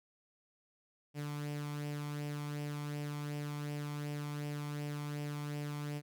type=tone with flanger; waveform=sawtooth; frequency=146.83 Hz; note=D3; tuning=in tune; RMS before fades=-40 dBFS; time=1.14-6.02 s; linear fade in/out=50 ms; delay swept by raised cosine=0.37 to 0.92 ms; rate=2.7 Hz; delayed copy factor=+0.5; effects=none